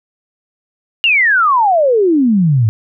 sine exponential sweep, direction down, 2889 to 103.83 Hz, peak -8 dBFS, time 1.04-2.69 s, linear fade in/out 0 ms, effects none

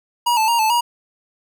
square tone with pitch steps, 957 / 877 / 938 / 874 / 954 Hz, A#5 / A5 / A#5 / A5 / A#5, +45 / -6 / +11 / -12 / +40 cents, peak -15 dBFS, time 0.26-0.81 s, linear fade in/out 10 ms, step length 110 ms, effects none

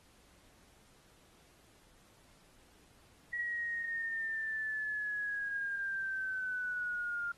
sine linear sweep, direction down, 1922 to 1400 Hz, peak -34 dBFS, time 3.33-7.32 s, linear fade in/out 5 ms, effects pink hiss -65 dBFS RMS until 7.37 s + AAC 32 kbps

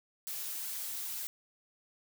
blue noise with flanger, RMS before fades -39 dBFS, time 0.27-1.27 s, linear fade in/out 0 ms, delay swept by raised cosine 1.6 to 7.3 ms, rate 2.5 Hz, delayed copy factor -0.65, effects none

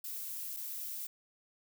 violet noise with dropouts, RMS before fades -41 dBFS, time 0.04-1.07 s, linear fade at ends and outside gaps 5 ms, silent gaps 0.566-0.569 s, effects none

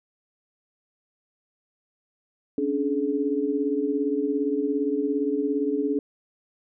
sine tone cluster, 274.1 / 291.5 / 425.2 Hz, C#4 / D4 / G#4, -19 / -13 / +41 cents, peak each -28 / -26 / -26 dBFS, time 2.58-5.99 s, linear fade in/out 2 ms, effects none

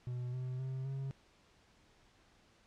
triangle tone with pitch steps, 123.6 / 127.44 / 131.4 / 135.49 Hz, B2 / C3 / C3 / C#3, +2 / -45 / +8 / -39 cents, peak -35 dBFS, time 0.07-1.11 s, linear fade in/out 0 ms, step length 260 ms, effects pink hiss -67 dBFS RMS until 2.66 s + low-pass 6000 Hz 12 dB/octave

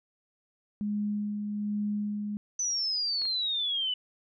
sine tone with tremolo, 207.7 Hz, G#3, in tune, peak -27 dBFS, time 0.81-2.37 s, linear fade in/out 0 ms, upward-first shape sine, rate 1.2 Hz, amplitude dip 35%
sine exponential sweep, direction down, 6070 to 2957 Hz, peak -27 dBFS, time 2.59-3.94 s, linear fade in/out 5 ms
clicks, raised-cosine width 0.3 ms, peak -31 dBFS, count 2, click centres 3.218 / 3.254 s
effects none

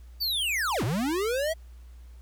square linear two-way sweep, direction down then up, 4694 to 98 to 664 Hz, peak -26 dBFS, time 0.2-1.54 s, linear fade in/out 20 ms, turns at 0.84 s, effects added 60 Hz sine -44 dBFS peak until 2.21 s + pink hiss -64 dBFS RMS until 2.21 s

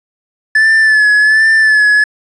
triangle tone with vibrato, 1735 Hz, A6, 25 cents flat, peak -4 dBFS, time 0.55-2.04 s, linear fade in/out 5 ms, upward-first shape sine, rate 1.3 Hz, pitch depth 45 cents each way, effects resampled to 24000 Hz + 7-bit

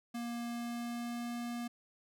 square tone with pitch glide, 236.5 to 238.3 Hz, A#3 to A#3, +25 to +38 cents, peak -38 dBFS, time 0.14-1.68 s, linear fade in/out 10 ms, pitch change +13 cents, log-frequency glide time 0.47-1.36 s, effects none

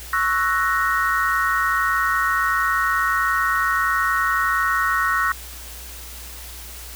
sine chord, F# dominant seventh, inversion second, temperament equal, 1108.7 / 1318.5 / 1480 / 1864.7 Hz, C#6 / E6 / F#6 / A#6, 0 / 0 / 0 / 0 cents, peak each -23 dBFS, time 0.13-5.32 s, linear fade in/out 2 ms, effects added 60 Hz sine -38 dBFS peak until 6.95 s + white hiss -38 dBFS RMS until 6.95 s

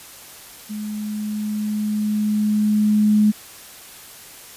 sine tone with level ramp, 211.4 Hz, G#3, 31 cents sharp, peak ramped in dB -26 to -11 dBFS, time 0.69-3.32 s, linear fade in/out 20 ms, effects white hiss -41 dBFS RMS until 4.56 s + resampled to 32000 Hz

